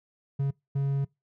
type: tone bursts at uneven times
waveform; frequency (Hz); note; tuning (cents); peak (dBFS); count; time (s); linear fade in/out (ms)
triangle; 138.59; C#3; 0; -22; 2; 0.39-0.51 / 0.75-1.05; 10
effects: noise-tail reverb RT60 0.2 s tail -24 dB re dry